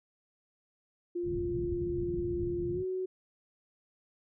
sine tone with pitch glide, 349.2 to 372.1 Hz, F4 to F#4, 0 to +10 cents, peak -31 dBFS, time 1.15-3.06 s, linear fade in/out 10 ms, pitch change +110 cents, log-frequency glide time 2.72-2.82 s
white low-pass noise, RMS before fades -39 dBFS, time 1.23-2.85 s, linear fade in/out 50 ms, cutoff 160 Hz, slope 24 dB/octave
effects none

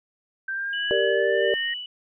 sine exponential sweep, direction up, 1561 to 1878 Hz, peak -26 dBFS, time 0.48-1.74 s, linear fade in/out 5 ms
sine tone with tremolo, 2960 Hz, F#7, in tune, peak -27 dBFS, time 0.73-1.86 s, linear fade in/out 2 ms, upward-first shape sine, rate 1.4 Hz, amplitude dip 80%
sine chord, G minor, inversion none, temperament equal with one note detuned, 392 / 464.3 / 587.3 Hz, G4 / Bb4 / D5, 0 / -7 / 0 cents, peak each -24 dBFS, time 0.91-1.54 s, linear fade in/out 0 ms
effects none

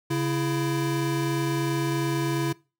square tone pair together, 138.9 / 333.8 Hz, C#3 / E4, +4 / +22 cents, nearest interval octave + minor third, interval 1518 cents, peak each -27 dBFS, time 0.1-2.53 s, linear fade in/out 10 ms, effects noise-tail reverb RT60 0.3 s tail -22 dB re dry

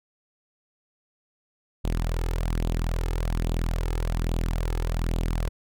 sawtooth tone with flanger, 41.39 Hz, E1, 8 cents sharp, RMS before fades -26 dBFS, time 1.84-5.49 s, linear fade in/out 10 ms, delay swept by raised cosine 0.26 to 2.36 ms, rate 1.2 Hz, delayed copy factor +0.55, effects none

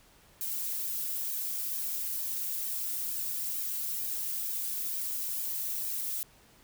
violet noise with flanger, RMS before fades -34 dBFS, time 0.41-6.23 s, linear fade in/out 0 ms, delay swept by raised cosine 1.4 to 3.1 ms, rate 2.2 Hz, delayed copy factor -0.8, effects pink hiss -60 dBFS RMS until 6.63 s

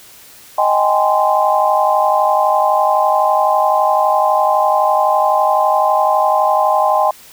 sine chord, Ab major seventh, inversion second, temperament just, 623 / 778.7 / 830.6 / 1038.3 Hz, Eb5 / G5 / Ab5 / C6, +2 / -12 / 0 / -14 cents, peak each -16 dBFS, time 0.58-7.11 s, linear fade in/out 5 ms, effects white hiss -41 dBFS RMS until 7.32 s

